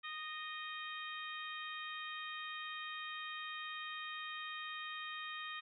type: harmonic tone with a mistuned harmonic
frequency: 619 Hz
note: D#5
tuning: 9 cents flat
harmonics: 2 / 3 / 4 / 5 / 6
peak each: -47 / -47 / -50 / -51 / -51 dBFS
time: 0.03-5.61 s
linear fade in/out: 20 ms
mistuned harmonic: 5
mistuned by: +33 cents
effects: none